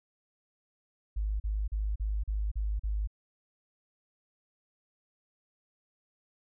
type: tone bursts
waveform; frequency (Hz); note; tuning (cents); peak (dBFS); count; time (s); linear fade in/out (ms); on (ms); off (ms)
sine; 51.91; G#1; 0; -28; 7; 1.16-3.074; 10; 240; 39
effects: none